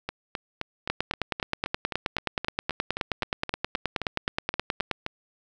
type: two click trains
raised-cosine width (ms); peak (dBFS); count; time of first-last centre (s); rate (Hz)
0.3; -9 / -14; 39 / 20; 0.9-4.913 / 0.09-5.064; 9.47 / 3.82
effects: none